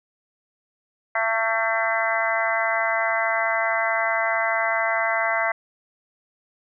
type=harmonic tone; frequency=224.6 Hz; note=A3; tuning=36 cents sharp; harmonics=3 / 4 / 5 / 6 / 7 / 8 / 9; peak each=-25 / -29 / -29 / -31 / -28 / -33 / -25 dBFS; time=1.15-5.52 s; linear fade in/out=5 ms; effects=none